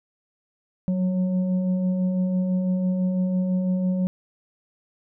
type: tone with frequency modulation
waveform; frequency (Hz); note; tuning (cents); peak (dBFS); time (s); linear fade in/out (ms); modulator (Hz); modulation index
sine; 185; F#3; 0; -20; 0.88-4.07; 0; 364; 0.42
effects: none